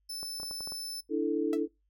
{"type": "tone", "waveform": "sawtooth", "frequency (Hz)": 5274, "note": "E8", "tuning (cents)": 0, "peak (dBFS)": -34, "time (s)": [0.09, 1.01], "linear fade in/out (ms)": 10}
{"type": "clicks", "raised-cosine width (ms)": 1, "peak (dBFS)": -31, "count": 7, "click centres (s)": [0.23, 0.4, 0.432, 0.511, 0.607, 0.674, 0.721]}
{"type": "chord", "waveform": "sine", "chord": "D suspended second", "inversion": "none", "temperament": "equal", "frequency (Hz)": [293.7, 329.6, 440], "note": ["D4", "E4", "A4"], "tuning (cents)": [0, 0, 0], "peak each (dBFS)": -31, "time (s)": [1.09, 1.68], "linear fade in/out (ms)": 50}
{"type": "tone with exponential decay", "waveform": "sawtooth", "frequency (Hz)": 659.3, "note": "E5", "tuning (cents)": 0, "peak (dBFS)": -32, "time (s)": [1.53, 1.61], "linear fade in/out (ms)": 1, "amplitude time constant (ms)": 16}
{"effects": ["noise-tail reverb RT60 0.2 s tail -22 dB re dry", "added 50 Hz sine -70 dBFS peak until 1.89 s"]}